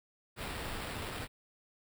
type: noise with sample-and-hold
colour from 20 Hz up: pink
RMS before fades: -40 dBFS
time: 0.36-1.28 s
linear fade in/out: 50 ms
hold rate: 6300 Hz
effects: none